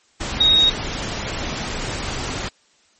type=tone in noise; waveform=sine; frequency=3759 Hz; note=A#7; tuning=14 cents sharp; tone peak=-11 dBFS; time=0.4-0.7 s; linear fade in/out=10 ms; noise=pink; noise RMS=-26 dBFS; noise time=0.2-2.49 s; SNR=+12 dB; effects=white hiss -58 dBFS RMS until 2.99 s + MP3 32 kbps